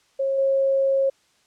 sine tone with level steps, 542 Hz, C#5, 39 cents flat, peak -20 / -17 dBFS, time 0.19-1.1 s, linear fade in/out 10 ms, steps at 0.38 s, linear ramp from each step 5 ms, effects white hiss -62 dBFS RMS until 1.46 s + low-pass 7000 Hz 12 dB/octave

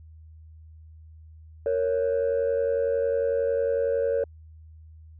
sine tone pair together, 463.4 / 554.4 Hz, A#4 / C#5, -10 / 0 cents, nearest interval minor third, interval 310 cents, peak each -23 dBFS, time 1.66-4.24 s, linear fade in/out 2 ms, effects tanh soft clip ceiling -18 dBFS + added 79 Hz sine -45 dBFS peak until 5.19 s

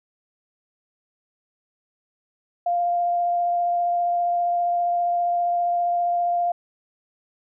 sine tone with vibrato, 698.5 Hz, F5, in tune, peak -19 dBFS, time 2.66-6.52 s, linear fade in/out 5 ms, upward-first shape sine, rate 15 Hz, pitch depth 9 cents each way, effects none

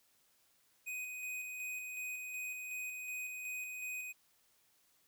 square tone with tremolo, 2499 Hz, D#7, 7 cents sharp, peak -40 dBFS, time 0.86-4.13 s, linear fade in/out 20 ms, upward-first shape square, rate 2.7 Hz, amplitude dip 30%, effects white hiss -72 dBFS RMS until 5.07 s

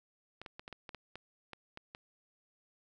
clicks, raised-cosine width 0.3 ms, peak -29 dBFS, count 11, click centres 0.416 / 0.462 / 0.595 / 0.679 / 0.727 / 0.892 / 0.947 / 1.156 / 1.533 / 1.774 / 1.949 s, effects none

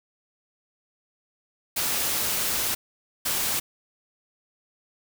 white noise bursts at uneven times, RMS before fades -26 dBFS, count 2, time 1.76-2.75 / 3.25-3.6 s, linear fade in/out 10 ms, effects none

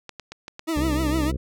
clicks, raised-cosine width 0.2 ms, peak -19 dBFS, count 5, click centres 0.093 / 0.197 / 0.32 / 0.481 / 0.594 s
40% pulse tone with vibrato, 310 Hz, D#4, 6 cents flat, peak -22 dBFS, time 0.67-1.32 s, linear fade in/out 20 ms, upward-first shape triangle, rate 6.6 Hz, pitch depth 130 cents each way
harmonic tone, 65.2 Hz, C2, 5 cents flat, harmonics 1 / 2 / 3 / 4 / 5 / 6 / 7 / 8, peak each -25 / -31 / -35 / -37 / -39 / -41 / -42 / -43 dBFS, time 0.76-1.37 s, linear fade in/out 5 ms
effects none

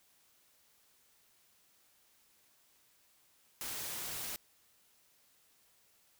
white noise, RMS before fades -41 dBFS, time 3.61-4.36 s, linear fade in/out 0 ms, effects white hiss -69 dBFS RMS until 6.19 s

